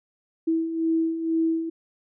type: beating tone pair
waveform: sine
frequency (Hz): 324.3 / 326.4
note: E4 / E4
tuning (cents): -28 / -17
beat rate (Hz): 2.1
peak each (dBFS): -29 / -22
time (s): 0.47-1.7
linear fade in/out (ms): 10
effects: none